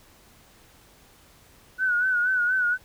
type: tone with vibrato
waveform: sine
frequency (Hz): 1480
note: F#6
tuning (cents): 0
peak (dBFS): -20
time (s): 1.78-2.78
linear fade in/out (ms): 50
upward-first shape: sine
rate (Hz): 4.2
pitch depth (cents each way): 63
effects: pink hiss -55 dBFS RMS until 2.84 s